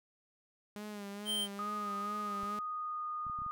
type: tone with vibrato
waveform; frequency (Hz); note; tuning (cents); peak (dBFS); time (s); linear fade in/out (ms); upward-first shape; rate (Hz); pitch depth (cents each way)
sawtooth; 205.3; G#3; -20; -38; 0.76-2.59; 0; sine; 2.3; 49
type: tone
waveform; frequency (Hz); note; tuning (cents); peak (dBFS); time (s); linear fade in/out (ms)
square; 3136; G7; 0; -33; 1.25-1.48; 50
type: tone with pitch glide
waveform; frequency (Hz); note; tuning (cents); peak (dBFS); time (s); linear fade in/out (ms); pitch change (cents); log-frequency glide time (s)
sine; 1241 to 1228.9; D#6 to D#6; -5 to -22; -36; 1.59-3.51; 0; -17; 2.63-3.06
type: clicks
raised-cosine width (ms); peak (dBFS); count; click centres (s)
5; -39; 6; 2.433 / 3.267 / 3.298 / 3.389 / 3.419 / 3.464
effects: none